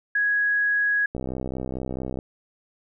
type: tone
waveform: sine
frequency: 1664 Hz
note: G#6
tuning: 3 cents sharp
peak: -19 dBFS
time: 0.15-1.06 s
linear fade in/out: 5 ms
type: click train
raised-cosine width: 2 ms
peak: -17 dBFS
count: 68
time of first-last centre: 1.15-2.189 s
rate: 64.5 Hz
effects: none